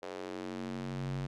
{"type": "tone with high-pass filter sweep", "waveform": "square", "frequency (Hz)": 46.25, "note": "F#1", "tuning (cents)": 0, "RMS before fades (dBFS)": -39, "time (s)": [0.02, 1.27], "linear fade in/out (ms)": 10, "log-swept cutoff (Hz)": [500, 110], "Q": 2.2, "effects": ["low-pass 6000 Hz 12 dB/octave"]}